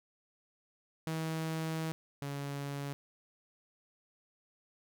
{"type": "tone pair in turn", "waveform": "sawtooth", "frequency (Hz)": [160.4, 141.26], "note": ["E3", "C#3"], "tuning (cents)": [-47, 33], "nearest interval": "major second", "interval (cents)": 220, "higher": "first", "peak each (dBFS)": [-30, -33], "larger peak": "first", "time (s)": [[1.07, 1.92], [2.22, 2.93]], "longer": "first", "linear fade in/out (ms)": 0, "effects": []}